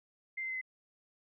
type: tone with pitch steps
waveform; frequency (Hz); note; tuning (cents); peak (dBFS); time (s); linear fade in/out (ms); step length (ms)
sine; 2090 / 2073 / 2056 / 2040; C7 / C7 / C7 / C7; -2 / -17 / -31 / -44; -35; 0.37-0.614; 10; 61
effects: none